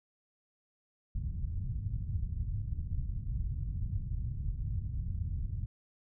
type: low-pass noise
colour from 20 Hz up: white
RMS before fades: -35 dBFS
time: 1.15-5.66 s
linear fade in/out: 5 ms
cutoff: 110 Hz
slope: 24 dB/octave
effects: none